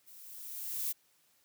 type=noise with level ramp; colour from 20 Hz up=violet; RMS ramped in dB=-55 to -33 dBFS; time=0.06-0.93 s; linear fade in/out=20 ms; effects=white hiss -70 dBFS RMS until 1.44 s + high-pass 80 Hz 12 dB/octave